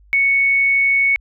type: tone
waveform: sine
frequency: 2217 Hz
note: C#7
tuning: in tune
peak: -12 dBFS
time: 0.13-1.16 s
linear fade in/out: 0 ms
effects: added 50 Hz sine -46 dBFS peak until 1.2 s